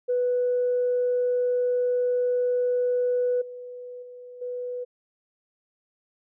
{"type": "tone with level steps", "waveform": "sine", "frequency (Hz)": 493.9, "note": "B4", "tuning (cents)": 0, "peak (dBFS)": [-20, -36, -40, -29], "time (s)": [0.08, 4.85], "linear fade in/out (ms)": 20, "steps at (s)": [3.41, 4.02, 4.41], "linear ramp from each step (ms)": 10, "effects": ["tanh soft clip ceiling -16 dBFS"]}